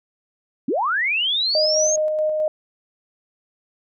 sine linear sweep, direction up, 214.2 to 6610 Hz, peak -18 dBFS, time 0.68-1.96 s, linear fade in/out 5 ms
sine tone with tremolo, 617 Hz, D#5, 15 cents flat, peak -17 dBFS, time 1.55-2.48 s, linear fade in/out 2 ms, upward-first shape square, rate 4.7 Hz, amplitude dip 25%
effects none

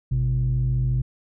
sine tone pair together, 53.08 / 127.3 Hz, G#1 / C3, +38 / -47 cents, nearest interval octave + minor third, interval 1515 cents, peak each -23 / -19 dBFS, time 0.11-1.02 s, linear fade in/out 10 ms, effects tanh soft clip ceiling -15 dBFS

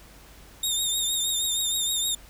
20% pulse tone with vibrato, 3673 Hz, A#7, 26 cents flat, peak -18 dBFS, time 0.63-2.15 s, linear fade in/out 5 ms, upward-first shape triangle, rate 6.4 Hz, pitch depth 62 cents each way, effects added 50 Hz sine -51 dBFS peak until 2.29 s + pink hiss -51 dBFS RMS until 2.29 s

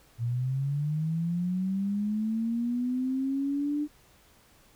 sine linear sweep, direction up, 115 to 299.2 Hz, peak -26 dBFS, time 0.18-3.88 s, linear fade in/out 50 ms, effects pink hiss -60 dBFS RMS until 4.75 s

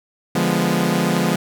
sawtooth chord, D diminished seventh, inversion none, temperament equal, 146.83 / 174.61 / 207.7 / 246.9 Hz, D3 / F3 / Ab3 / Cb4, 0 / 0 / 0 / 0 cents, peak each -21 / -16 / -18 / -19 dBFS, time 0.35-1.36 s, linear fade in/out 5 ms, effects none

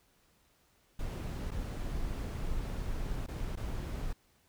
brown noise with dropouts, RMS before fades -36 dBFS, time 0.99-4.13 s, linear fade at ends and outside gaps 5 ms, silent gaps 1.508-1.515 / 3.264-3.283 / 3.556-3.572 s, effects pink hiss -69 dBFS RMS until 4.48 s

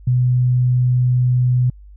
sine tone, 125 Hz, B2, 21 cents sharp, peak -12 dBFS, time 0.07-1.7 s, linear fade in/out 5 ms, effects added 50 Hz sine -38 dBFS peak until 1.96 s

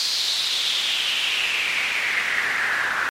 pink noise with band-pass filter sweep, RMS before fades -23 dBFS, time 0-3.09 s, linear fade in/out 0 ms, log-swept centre 4500 to 1500 Hz, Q 4.5, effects MP3 64 kbps

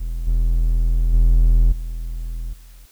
triangle tone with level steps, 41.3 Hz, E1, 4 cents sharp, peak -20 / -12 / -8 / -22 / -38 dBFS, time 0-2.86 s, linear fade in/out 10 ms, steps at 0.27 / 1.13 / 1.72 / 2.53 s, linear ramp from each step 5 ms, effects white hiss -53 dBFS RMS until 2.91 s

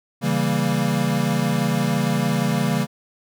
square chord, C# diminished seventh, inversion none, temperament equal, 138.59 / 164.81 / 196 / 233.1 Hz, C#3 / E3 / G3 / Bb3, 0 / 0 / 0 / 0 cents, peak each -25 dBFS, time 0.21-2.87 s, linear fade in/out 50 ms, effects none

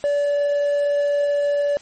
triangle tone with quantisation, 576 Hz, D5, 34 cents flat, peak -15 dBFS, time 0.04-1.77 s, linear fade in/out 0 ms, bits 7, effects white hiss -46 dBFS RMS until 1.81 s + MP3 32 kbps

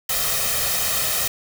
white noise with comb filter, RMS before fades -22 dBFS, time 0.09-1.28 s, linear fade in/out 5 ms, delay 1.6 ms, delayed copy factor +0.7, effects none

